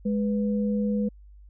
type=tone pair together; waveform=sine; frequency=208.4 / 493.2 Hz; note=G#3 / B4; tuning=+6 / -2 cents; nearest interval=octave + minor third; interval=1492 cents; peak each=-23 / -31 dBFS; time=0.05-1.09 s; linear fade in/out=10 ms; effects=added 50 Hz sine -46 dBFS peak until 1.49 s